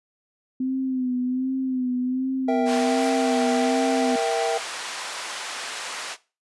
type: tone with vibrato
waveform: sine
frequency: 256.5 Hz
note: C4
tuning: 34 cents flat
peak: -22 dBFS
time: 0.6-4.16 s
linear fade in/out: 5 ms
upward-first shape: sine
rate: 1.3 Hz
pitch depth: 50 cents each way
type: chord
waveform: triangle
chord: E diminished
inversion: second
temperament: equal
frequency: 466.2 / 659.3 / 784 Hz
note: Bb4 / E5 / G5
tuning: 0 / 0 / 0 cents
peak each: -23 / -22 / -24 dBFS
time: 2.48-4.58 s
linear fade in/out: 5 ms
type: band-pass noise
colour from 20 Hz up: pink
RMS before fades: -33 dBFS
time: 2.65-6.17 s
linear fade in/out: 50 ms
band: 890 to 8200 Hz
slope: 12 dB/octave
type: noise with exponential growth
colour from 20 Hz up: violet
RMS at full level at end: -32 dBFS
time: 2.71-3.09 s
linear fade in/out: 0 ms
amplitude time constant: 81 ms
effects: noise-tail reverb RT60 0.3 s tail -18 dB re dry + resampled to 24000 Hz

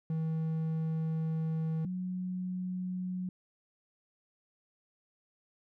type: tone pair in turn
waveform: triangle / sine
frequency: 160.2 / 182.91 Hz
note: E3 / F#3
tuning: -49 / -20 cents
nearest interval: major second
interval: 229 cents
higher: second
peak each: -28 / -33 dBFS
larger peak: first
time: 0.1-1.85 / 1.85-3.29 s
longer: first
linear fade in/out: 2 ms
effects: none

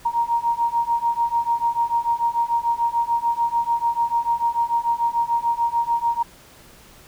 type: beating tone pair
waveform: sine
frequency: 932.3 / 939.1 Hz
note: A#5 / A#5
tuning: 0 / +13 cents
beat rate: 6.8 Hz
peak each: -22 / -21 dBFS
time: 0.05-6.23 s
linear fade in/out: 10 ms
effects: pink hiss -48 dBFS RMS until 7.07 s

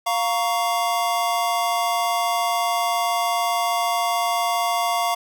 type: chord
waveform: square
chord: Bb minor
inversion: second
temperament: just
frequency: 699.2 / 932.3 / 1118.8 Hz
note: F5 / Bb5 / Db6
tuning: +2 / 0 / +16 cents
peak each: -23 / -27 / -26 dBFS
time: 0.06-5.15 s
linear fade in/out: 10 ms
effects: none

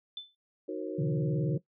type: tone with exponential decay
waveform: sine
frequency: 3520 Hz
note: A7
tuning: in tune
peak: -33 dBFS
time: 0.17-0.35 s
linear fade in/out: 2 ms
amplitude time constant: 38 ms
type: chord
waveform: sine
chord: D# minor seventh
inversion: none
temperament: equal with one note detuned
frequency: 311.1 / 370 / 466.2 / 540.1 Hz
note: D#4 / F#4 / A#4 / C#5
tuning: 0 / 0 / 0 / -45 cents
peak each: -38 / -37 / -39 / -40 dBFS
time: 0.68-1.58 s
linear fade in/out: 10 ms
type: tone with vibrato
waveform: sine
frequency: 147.4 Hz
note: D3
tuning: 7 cents sharp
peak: -27 dBFS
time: 0.98-1.58 s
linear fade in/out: 10 ms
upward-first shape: triangle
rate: 19 Hz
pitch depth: 270 cents each way
effects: noise-tail reverb RT60 0.1 s tail -18 dB re dry

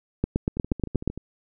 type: two click trains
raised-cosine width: 3 ms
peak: -21 / -9 dBFS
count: 9 / 8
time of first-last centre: 0.57-1.176 / 0.24-1.076 s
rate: 13.2 / 8.37 Hz
effects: none

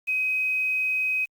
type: tone with quantisation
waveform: sine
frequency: 2525 Hz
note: D#7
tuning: 25 cents sharp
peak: -22 dBFS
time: 0.07-1.26 s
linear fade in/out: 20 ms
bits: 8
effects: Opus 48 kbps

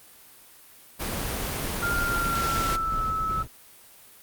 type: noise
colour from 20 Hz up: pink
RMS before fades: -30 dBFS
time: 0.99-2.77 s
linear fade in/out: 20 ms
type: noise with tremolo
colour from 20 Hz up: brown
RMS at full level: -32 dBFS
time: 1.81-3.48 s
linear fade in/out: 50 ms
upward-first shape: square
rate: 2.7 Hz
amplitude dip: 35%
type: tone with pitch glide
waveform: sine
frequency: 1396.9 to 1303.4 Hz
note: F6 to E6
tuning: 0 to -20 cents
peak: -25 dBFS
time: 1.82-3.43 s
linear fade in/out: 10 ms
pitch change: -120 cents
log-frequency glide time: 2.05-3.05 s
effects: white hiss -51 dBFS RMS until 4.22 s + Opus 32 kbps

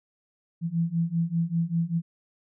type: beating tone pair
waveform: sine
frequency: 164.81 / 169.91 Hz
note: E3 / F3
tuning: 0 / -47 cents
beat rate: 5.1 Hz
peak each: -27 / -26 dBFS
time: 0.61-2.02 s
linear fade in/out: 50 ms
effects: none

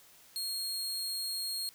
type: tone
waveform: sawtooth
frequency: 4261 Hz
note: C8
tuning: 31 cents sharp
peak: -31 dBFS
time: 0.36-1.69 s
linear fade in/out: 0 ms
effects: white hiss -59 dBFS RMS until 1.74 s

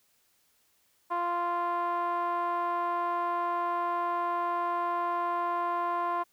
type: tone with low-pass filter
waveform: 5% pulse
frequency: 347.6 Hz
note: F4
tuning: 8 cents flat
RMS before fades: -30 dBFS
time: 1.1-6.24 s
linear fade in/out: 20 ms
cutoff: 950 Hz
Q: 5.4
effects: white hiss -69 dBFS RMS until 6.32 s

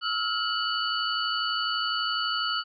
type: tone cluster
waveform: sine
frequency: 1298 / 1410 / 2955 / 4484 Hz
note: E6 / F6 / F#7 / C#8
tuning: -27 / +16 / -3 / +19 cents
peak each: -31 dBFS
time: 0.01-2.64 s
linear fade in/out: 50 ms
effects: none

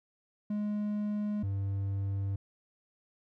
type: tone pair in turn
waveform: triangle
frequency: 208.6 / 98.45 Hz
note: G#3 / G2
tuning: +8 / +8 cents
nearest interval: octave + minor second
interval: 1300 cents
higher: first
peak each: -28 dBFS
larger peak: neither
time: 0.5-1.43 / 1.43-2.36 s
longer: neither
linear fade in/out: 5 ms
effects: none

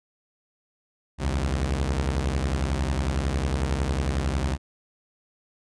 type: beating tone pair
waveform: sawtooth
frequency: 65.41 / 76.41 Hz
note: C2 / D#2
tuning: 0 / -31 cents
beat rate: 11 Hz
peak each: -21 / -24 dBFS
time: 1.18-4.58 s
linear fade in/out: 50 ms
effects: resampled to 22050 Hz

